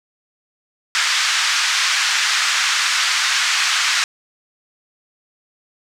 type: band-pass noise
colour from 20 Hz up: pink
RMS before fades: -18 dBFS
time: 0.95-4.04 s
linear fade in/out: 0 ms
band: 1300 to 6900 Hz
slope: 24 dB/octave
effects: none